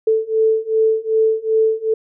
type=beating tone pair; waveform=sine; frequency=440 / 442.6 Hz; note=A4 / A4; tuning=0 / +10 cents; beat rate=2.6 Hz; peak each=-17 / -16 dBFS; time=0.07-1.94 s; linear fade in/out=5 ms; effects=none